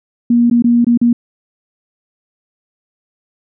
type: tone with dropouts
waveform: sine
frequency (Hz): 237.7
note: A#3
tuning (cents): +34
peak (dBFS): -7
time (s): 0.3-1.13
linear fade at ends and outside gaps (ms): 5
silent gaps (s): 0.5-0.511 / 0.623-0.642 / 0.846-0.867 / 0.975-1.014
effects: none